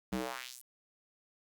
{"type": "tone with high-pass filter sweep", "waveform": "square", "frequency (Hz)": 62.9, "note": "B1", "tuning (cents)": 32, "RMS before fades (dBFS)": -40, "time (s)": [0.12, 0.62], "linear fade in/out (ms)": 10, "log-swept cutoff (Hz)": [150, 12000], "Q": 1.6, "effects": ["10-bit"]}